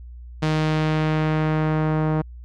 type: tone with low-pass filter sweep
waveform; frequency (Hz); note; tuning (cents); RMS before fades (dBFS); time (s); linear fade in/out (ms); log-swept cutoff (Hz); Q
sawtooth; 155.56; D#3; 0; -21; 0.42-2.22; 10; 4900 to 1100; 0.86
effects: added 60 Hz sine -36 dBFS peak until 2.44 s